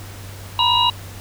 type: tone cluster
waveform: sine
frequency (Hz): 942 / 996 / 2841 / 3885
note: A#5 / B5 / F7 / B7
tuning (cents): +18 / +14 / +29 / -29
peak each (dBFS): -19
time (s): 0.59-0.9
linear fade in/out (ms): 2
effects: added 97 Hz sine -34 dBFS peak until 1.2 s + pink hiss -39 dBFS RMS until 1.2 s